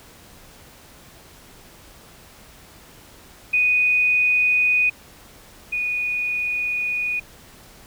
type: tone pair in turn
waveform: sine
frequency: 2483 / 2466 Hz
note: D#7 / D#7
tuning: -4 / -16 cents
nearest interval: unison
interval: 12 cents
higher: first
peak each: -15 / -21 dBFS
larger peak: first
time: 3.53-4.9 / 5.72-7.2 s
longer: second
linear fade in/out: 10 ms
effects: pink hiss -47 dBFS RMS until 7.86 s